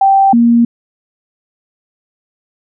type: tone pair in turn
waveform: sine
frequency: 781 / 235 Hz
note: G5 / A#3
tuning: -7 / +14 cents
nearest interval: octave + major sixth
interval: 2079 cents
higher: first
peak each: -5 dBFS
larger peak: neither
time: 0.01-0.33 / 0.33-0.65 s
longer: neither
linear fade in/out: 5 ms
effects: none